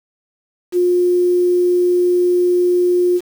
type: tone with quantisation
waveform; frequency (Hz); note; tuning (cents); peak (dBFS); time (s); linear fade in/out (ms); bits
sine; 356.5; F4; +36; -11; 0.72-3.21; 50; 6
effects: none